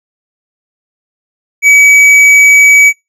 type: tone with hard clipping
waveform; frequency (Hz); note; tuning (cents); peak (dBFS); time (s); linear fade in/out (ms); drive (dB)
sine; 2278; C#7; +47; -3; 1.62-2.93; 50; 7
effects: noise-tail reverb RT60 0.2 s tail -24 dB re dry